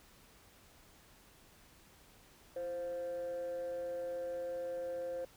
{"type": "tone with frequency modulation", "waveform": "sine", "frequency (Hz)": 523.3, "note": "C5", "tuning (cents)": 0, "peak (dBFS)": -35, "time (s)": [2.56, 5.25], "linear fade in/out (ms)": 5, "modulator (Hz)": 186, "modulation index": 0.32, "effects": ["tanh soft clip ceiling -35 dBFS", "pink hiss -62 dBFS RMS until 5.36 s"]}